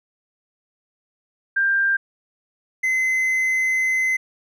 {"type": "tone pair in turn", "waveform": ["sine", "triangle"], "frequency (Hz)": [1589, 2050], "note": ["G6", "C7"], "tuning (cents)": [23, -36], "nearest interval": "major third", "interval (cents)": 441, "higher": "second", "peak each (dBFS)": -16, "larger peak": "neither", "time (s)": [[1.56, 1.97], [2.83, 4.17]], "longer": "second", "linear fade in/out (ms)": 10, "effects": []}